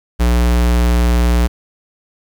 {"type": "tone", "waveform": "square", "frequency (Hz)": 59.7, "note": "A#1", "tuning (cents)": 42, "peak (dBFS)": -11, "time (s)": [0.19, 1.48], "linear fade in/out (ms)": 20, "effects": ["8-bit"]}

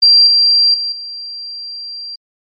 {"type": "tone with level steps", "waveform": "sine", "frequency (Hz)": 4731, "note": "D8", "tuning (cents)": 12, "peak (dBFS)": [-4, -7, -16, -24], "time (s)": [0.02, 2.16], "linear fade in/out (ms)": 10, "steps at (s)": [0.27, 0.74, 0.92], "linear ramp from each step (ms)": 2, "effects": ["MP3 32 kbps"]}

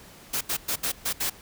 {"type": "noise bursts at uneven times", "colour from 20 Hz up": "white", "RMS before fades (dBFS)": -27, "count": 6, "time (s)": [[0.33, 0.41], [0.49, 0.57], [0.68, 0.76], [0.83, 0.92], [1.05, 1.13], [1.2, 1.3]], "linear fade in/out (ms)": 10, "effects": ["pink hiss -49 dBFS RMS until 1.41 s"]}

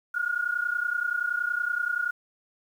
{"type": "tone pair together", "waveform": "sine", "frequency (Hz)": [1418, 1448.6], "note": ["F6", "F#6"], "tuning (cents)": [26, -37], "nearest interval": "unison", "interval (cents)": 37, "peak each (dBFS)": -28, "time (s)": [0.14, 2.11], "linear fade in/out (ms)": 10, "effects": ["9-bit"]}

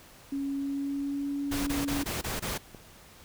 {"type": "tone with pitch glide", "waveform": "sine", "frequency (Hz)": [277.2, 282.7], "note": ["C#4", "C#4"], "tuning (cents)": [0, 34], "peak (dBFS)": -29, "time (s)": [0.32, 2.04], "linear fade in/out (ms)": 5, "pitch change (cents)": 34, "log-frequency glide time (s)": [0.54, 1.31]}
{"type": "noise bursts", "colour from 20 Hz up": "pink", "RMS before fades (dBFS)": -33, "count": 6, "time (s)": [1.51, 2.58], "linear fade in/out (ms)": 10, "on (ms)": 160, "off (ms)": 22}
{"type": "click train", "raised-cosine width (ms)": 2, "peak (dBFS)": -31, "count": 6, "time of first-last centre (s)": [1.67, 2.748], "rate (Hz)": 4.64}
{"effects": ["pink hiss -53 dBFS RMS until 3.24 s"]}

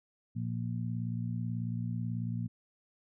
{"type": "harmonic tone", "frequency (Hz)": 58.27, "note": "A#1", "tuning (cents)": 0, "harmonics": [2, 3, 4], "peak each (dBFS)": [-34, -38, -40], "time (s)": [0.35, 2.48], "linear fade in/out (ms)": 20, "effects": []}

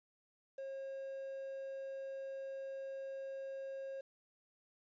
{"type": "tone with quantisation", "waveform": "triangle", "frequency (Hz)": 540, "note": "C#5", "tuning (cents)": -45, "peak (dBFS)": -40, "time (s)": [0.58, 4.01], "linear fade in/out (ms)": 5, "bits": 11, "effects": ["resampled to 16000 Hz"]}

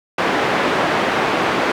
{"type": "band-pass noise", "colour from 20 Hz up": "pink", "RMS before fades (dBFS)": -18, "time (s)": [0.18, 1.72], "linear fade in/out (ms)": 5, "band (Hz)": [300, 2200], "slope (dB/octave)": 12, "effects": []}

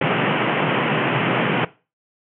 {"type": "band-pass noise", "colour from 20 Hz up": "pink", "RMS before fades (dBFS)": -20, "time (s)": [0.01, 1.65], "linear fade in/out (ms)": 5, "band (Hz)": [120, 3100], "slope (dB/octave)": 96, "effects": ["noise-tail reverb RT60 0.3 s tail -18 dB re dry"]}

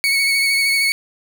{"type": "tone with vibrato", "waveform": "30% pulse", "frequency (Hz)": 2217, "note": "C#7", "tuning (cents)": 0, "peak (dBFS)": -12, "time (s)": [0.04, 0.92], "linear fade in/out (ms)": 0, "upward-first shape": "sine", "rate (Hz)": 13, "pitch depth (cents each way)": 22, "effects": []}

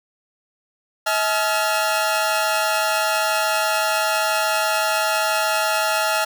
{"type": "tone cluster", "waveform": "sawtooth", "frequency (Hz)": [641, 853, 1388], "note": ["E5", "G#5", "F6"], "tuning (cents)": [-49, 46, -11], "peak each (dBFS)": -19, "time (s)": [1.06, 6.25], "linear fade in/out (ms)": 10, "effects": []}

